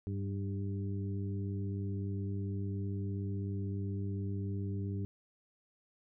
harmonic tone with a mistuned harmonic, 99.4 Hz, G2, 25 cents sharp, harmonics 1 / 2 / 3 / 4, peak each -35 / -41 / -45 / -47 dBFS, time 0.07-5.05 s, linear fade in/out 0 ms, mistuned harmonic 2, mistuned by -31 cents, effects none

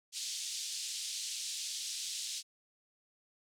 pink band-pass noise, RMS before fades -40 dBFS, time 0.12-2.43 s, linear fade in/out 50 ms, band 3500 to 8600 Hz, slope 24 dB/octave, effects none

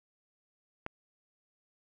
click, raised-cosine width 0.5 ms, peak -21 dBFS, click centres 0.864 s, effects none

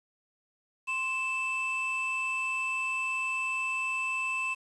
triangle tone pair together, 1046.5 / 2637 Hz, C6 / E7, 0 / 0 cents, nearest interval octave + major third, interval 1600 cents, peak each -34 / -28 dBFS, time 0.87-4.55 s, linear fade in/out 20 ms, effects resampled to 24000 Hz + 9-bit

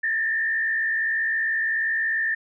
sine tone with frequency modulation, 1793 Hz, A6, 32 cents sharp, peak -21 dBFS, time 0.03-2.35 s, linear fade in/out 10 ms, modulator 61.4 Hz, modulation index 0.89, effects none

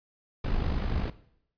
brown noise with amplitude modulation, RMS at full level -26 dBFS, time 0.44-1.1 s, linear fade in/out 5 ms, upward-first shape sine, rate 50.5 Hz, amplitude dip 55%, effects noise-tail reverb RT60 0.7 s tail -17 dB re dry + resampled to 11025 Hz

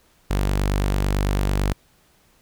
sawtooth tone, 49 Hz, G1, in tune, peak -15 dBFS, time 0.3-1.73 s, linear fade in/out 10 ms, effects pink hiss -59 dBFS RMS until 2.41 s

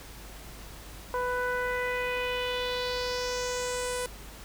sawtooth tone with low-pass filter sweep, 496.4 Hz, B4, 9 cents sharp, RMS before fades -31 dBFS, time 1.14-4.06 s, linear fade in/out 0 ms, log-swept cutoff 1200 to 10000 Hz, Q 3.3, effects added 50 Hz sine -46 dBFS peak until 4.44 s + pink hiss -47 dBFS RMS until 4.44 s

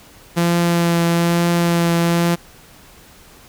sawtooth tone with vibrato, 170.6 Hz, F3, 40 cents flat, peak -10 dBFS, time 0.36-2.36 s, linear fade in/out 20 ms, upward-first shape triangle, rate 1.1 Hz, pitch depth 15 cents each way, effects pink hiss -45 dBFS RMS until 3.48 s

